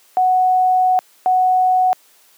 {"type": "tone pair in turn", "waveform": "sine", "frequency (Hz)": [740, 740], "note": ["F#5", "F#5"], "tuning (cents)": [0, 0], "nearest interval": "unison", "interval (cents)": 0, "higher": "neither", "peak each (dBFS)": -11, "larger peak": "neither", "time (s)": [[0.17, 0.99], [1.26, 1.93]], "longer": "first", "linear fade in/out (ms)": 0, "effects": ["white hiss -52 dBFS RMS until 2.37 s", "high-pass 300 Hz 12 dB/octave"]}